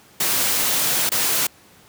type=noise with dropouts; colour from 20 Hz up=white; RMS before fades=-20 dBFS; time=0.2-1.47 s; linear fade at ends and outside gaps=5 ms; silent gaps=1.093-1.117 s; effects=pink hiss -50 dBFS RMS until 1.88 s + high-pass 100 Hz 12 dB/octave